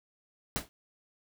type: noise with exponential decay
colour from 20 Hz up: pink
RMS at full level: -28 dBFS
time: 0.56-0.69 s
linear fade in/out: 0 ms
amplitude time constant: 27 ms
effects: none